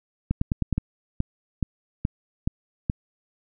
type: two click trains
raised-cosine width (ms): 5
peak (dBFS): -10 / -10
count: 5 / 6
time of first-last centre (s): 0.31-0.727 / 0.78-2.899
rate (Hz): 9.59 / 2.36
effects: none